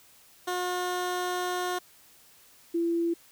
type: tone pair in turn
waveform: 15% pulse / sine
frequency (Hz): 360 / 337.5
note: F#4 / E4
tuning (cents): -47 / +41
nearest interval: minor second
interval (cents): 112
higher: first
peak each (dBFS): -22 / -24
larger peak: first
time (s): 0.47-1.79 / 2.74-3.14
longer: first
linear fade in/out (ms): 10
effects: white hiss -57 dBFS RMS until 3.31 s